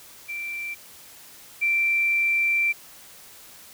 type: tone pair in turn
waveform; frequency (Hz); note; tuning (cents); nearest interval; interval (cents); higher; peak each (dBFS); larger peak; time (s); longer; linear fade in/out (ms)
sine; 2349 / 2349; D7 / D7; 0 / 0; unison; 0; neither; -29 / -19; second; 0.28-0.75 / 1.61-2.73; second; 20
effects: white hiss -47 dBFS RMS until 3.73 s